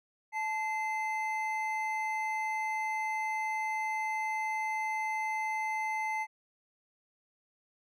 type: tone pair together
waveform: triangle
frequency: 870 / 2069 Hz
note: A5 / C7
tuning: -20 / -20 cents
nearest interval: octave + minor third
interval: 1500 cents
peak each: -31 / -33 dBFS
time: 0.32-6.27 s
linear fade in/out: 50 ms
effects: none